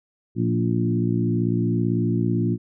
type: harmonic tone with a mistuned harmonic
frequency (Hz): 58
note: A#1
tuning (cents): -8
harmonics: 2 / 3 / 4 / 5 / 6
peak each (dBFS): -23 / -25 / -26 / -27 / -28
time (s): 0.35-2.58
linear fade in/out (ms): 50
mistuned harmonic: 3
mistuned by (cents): +26
effects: none